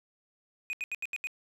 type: tone bursts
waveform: triangle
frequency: 2489 Hz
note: D#7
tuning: in tune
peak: -30 dBFS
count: 6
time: 0.7-1.271 s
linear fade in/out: 0 ms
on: 31 ms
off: 77 ms
effects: none